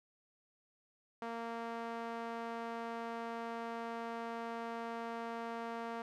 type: tone with band-pass filter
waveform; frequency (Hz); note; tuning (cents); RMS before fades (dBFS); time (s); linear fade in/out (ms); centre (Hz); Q
sawtooth; 231; A#3; -16; -42; 1.22-6.02; 2; 890; 1
effects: none

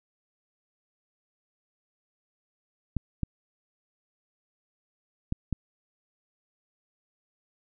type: clicks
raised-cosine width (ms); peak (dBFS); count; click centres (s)
5; -15; 4; 2.967 / 3.233 / 5.324 / 5.527
effects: none

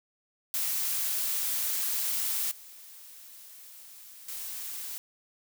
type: noise with level steps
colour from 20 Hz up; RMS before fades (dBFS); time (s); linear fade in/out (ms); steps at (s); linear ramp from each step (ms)
blue; -30 / -49 / -38; 0.54-4.98; 0; 2.51 / 4.28; 5
effects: none

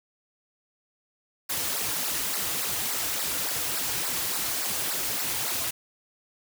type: noise with flanger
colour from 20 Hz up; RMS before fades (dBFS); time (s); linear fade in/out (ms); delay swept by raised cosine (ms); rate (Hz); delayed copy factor
white; -29; 1.49-5.71; 10; 0.3 to 5.3; 3.5; -0.9
effects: none

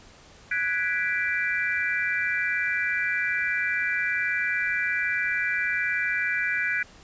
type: chord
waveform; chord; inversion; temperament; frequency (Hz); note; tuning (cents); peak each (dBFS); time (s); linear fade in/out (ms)
sine; G# half-diminished seventh; third; equal; 1480 / 1661.2 / 1975.5 / 2349; F#6 / G#6 / B6 / D7; 0 / 0 / 0 / 0; -29; 0.51-6.83; 5
effects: pink hiss -51 dBFS RMS until 7.03 s + resampled to 16000 Hz

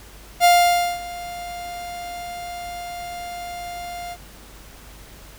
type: tone with ADSR envelope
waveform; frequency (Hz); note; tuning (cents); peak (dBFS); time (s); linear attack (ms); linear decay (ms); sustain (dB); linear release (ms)
45% pulse; 701; F5; +6; -10; 0.4-4.17; 46; 540; -20; 50
effects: added 50 Hz sine -45 dBFS peak until 5.38 s + pink hiss -45 dBFS RMS until 5.38 s

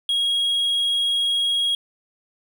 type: tone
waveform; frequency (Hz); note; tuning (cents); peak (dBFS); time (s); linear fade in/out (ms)
triangle; 3293; G#7; -15; -17; 0.09-1.75; 2
effects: none

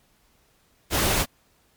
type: noise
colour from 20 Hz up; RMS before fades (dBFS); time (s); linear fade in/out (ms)
pink; -22; 0.9-1.26; 50
effects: pink hiss -63 dBFS RMS until 1.76 s + MP3 96 kbps

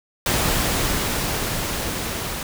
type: noise with level ramp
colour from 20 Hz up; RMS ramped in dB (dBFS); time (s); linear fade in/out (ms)
pink; -20 to -28; 0.26-2.43; 2
effects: none

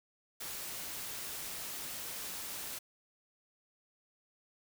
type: noise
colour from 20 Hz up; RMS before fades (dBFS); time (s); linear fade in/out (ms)
white; -42; 0.4-2.79; 10
effects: none

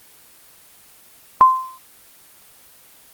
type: tone with exponential decay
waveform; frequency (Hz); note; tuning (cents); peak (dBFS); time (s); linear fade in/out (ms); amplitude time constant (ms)
sine; 1038; C6; -14; -3; 1.41-1.78; 0; 80
effects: white hiss -48 dBFS RMS until 3.13 s + Opus 24 kbps

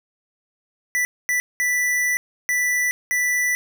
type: tone bursts at uneven times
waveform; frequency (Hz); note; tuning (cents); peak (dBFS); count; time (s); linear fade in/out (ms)
square; 1975.5; B6; 0; -19; 5; 0.95-1.05 / 1.29-1.4 / 1.6-2.17 / 2.49-2.91 / 3.11-3.55; 0
effects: none

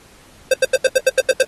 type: tone bursts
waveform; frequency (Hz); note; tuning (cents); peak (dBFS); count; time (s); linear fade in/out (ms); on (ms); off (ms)
square; 523.3; C5; 0; -10; 9; 0.51-1.427; 5; 29; 82
effects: pink hiss -48 dBFS RMS until 1.47 s + AAC 32 kbps

